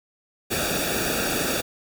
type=noise with comb filter; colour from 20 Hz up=pink; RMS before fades=-25 dBFS; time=0.5-1.62 s; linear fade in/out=20 ms; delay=0.97 ms; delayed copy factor=-0.8; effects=none